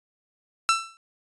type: tone with exponential decay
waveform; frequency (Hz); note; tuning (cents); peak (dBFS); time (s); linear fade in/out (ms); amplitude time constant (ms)
sawtooth; 1336; E6; +23; -12; 0.69-0.97; 0; 59
effects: resampled to 22050 Hz